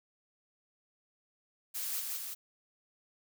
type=noise with echo; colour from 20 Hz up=blue; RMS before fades=-37 dBFS; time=1.74-2.01 s; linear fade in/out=20 ms; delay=170 ms; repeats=2; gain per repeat=-2 dB; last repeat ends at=2.35 s; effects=none